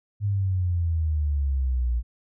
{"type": "exponential sweep", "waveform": "sine", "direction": "down", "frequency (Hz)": [103.9, 57.7], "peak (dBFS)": -21, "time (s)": [0.2, 2.03], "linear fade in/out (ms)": 50, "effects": []}